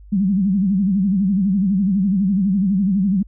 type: tone with vibrato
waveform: sine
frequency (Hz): 194.1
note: G3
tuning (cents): -17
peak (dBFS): -14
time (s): 0.12-3.23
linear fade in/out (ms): 10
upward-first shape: sine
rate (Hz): 12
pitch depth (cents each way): 130
effects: added 50 Hz sine -39 dBFS peak until 3.27 s